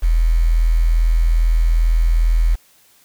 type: tone with quantisation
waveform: sine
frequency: 41.2 Hz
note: E1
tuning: in tune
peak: -11 dBFS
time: 0.02-2.56 s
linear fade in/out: 20 ms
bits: 6
effects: white hiss -53 dBFS RMS until 3.04 s